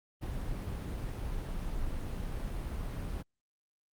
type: noise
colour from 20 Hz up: brown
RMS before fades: -36 dBFS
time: 0.21-3.23 s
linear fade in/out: 20 ms
effects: Opus 32 kbps